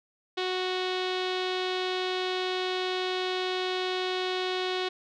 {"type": "tone with low-pass filter", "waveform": "sawtooth", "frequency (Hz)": 369, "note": "F#4", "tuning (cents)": -5, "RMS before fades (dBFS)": -30, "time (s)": [0.37, 4.89], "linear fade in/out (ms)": 10, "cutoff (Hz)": 3700, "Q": 3.5, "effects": []}